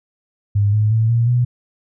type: tone with pitch steps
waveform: sine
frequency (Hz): 102 / 106.76 / 111.75 / 116.96 / 122.43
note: G#2 / G#2 / A2 / A#2 / B2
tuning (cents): -31 / +48 / +27 / +6 / -15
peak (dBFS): -12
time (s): 0.55-1.45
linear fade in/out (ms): 10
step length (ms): 180
effects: none